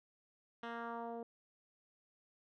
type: tone with low-pass filter sweep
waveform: 10% pulse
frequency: 233.1 Hz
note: A#3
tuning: in tune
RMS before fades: -44 dBFS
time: 0.63-1.23 s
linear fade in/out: 2 ms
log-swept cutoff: 2600 to 510 Hz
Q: 1.7
effects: none